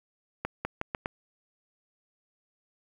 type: accelerating click train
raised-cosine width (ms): 0.5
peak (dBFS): -15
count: 5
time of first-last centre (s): 0.45-1.059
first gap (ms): 200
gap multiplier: 0.82
effects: 8-bit